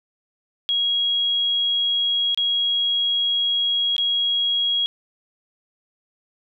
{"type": "tone with dropouts", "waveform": "sine", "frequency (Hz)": 3300, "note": "G#7", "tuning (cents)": -12, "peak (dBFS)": -18, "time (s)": [0.69, 4.86], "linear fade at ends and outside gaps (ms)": 0, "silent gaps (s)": [[2.346, 2.375], [3.965, 3.981]], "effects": []}